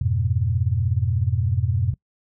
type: chord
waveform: sine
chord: F diminished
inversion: none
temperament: equal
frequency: 87.31 / 103.83 / 123.47 Hz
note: F2 / Ab2 / Cb3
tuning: 0 / 0 / 0 cents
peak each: -23 dBFS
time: 0.01-1.94 s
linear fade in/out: 5 ms
effects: noise-tail reverb RT60 0.1 s tail -24 dB re dry